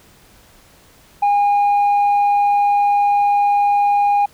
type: tone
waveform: sine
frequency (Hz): 815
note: G#5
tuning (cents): -33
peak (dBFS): -9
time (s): 1.22-4.26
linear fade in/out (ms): 10
effects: tanh soft clip ceiling -11 dBFS + pink hiss -49 dBFS RMS until 4.33 s